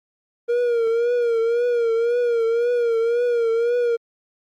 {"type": "tone with vibrato", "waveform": "triangle", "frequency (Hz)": 470, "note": "A#4", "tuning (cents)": 14, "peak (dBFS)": -15, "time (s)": [0.48, 3.97], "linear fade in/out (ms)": 20, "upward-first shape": "triangle", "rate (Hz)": 1.9, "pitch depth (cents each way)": 74, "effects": ["Opus 24 kbps"]}